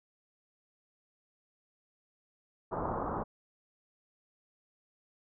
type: low-pass noise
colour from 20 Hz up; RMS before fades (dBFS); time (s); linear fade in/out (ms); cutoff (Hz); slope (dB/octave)
white; -35; 2.71-3.24; 20; 1200; 48
effects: none